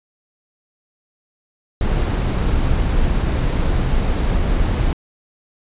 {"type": "noise", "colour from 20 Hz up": "brown", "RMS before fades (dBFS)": -17, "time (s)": [1.81, 4.93], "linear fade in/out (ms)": 2, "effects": ["resampled to 8000 Hz"]}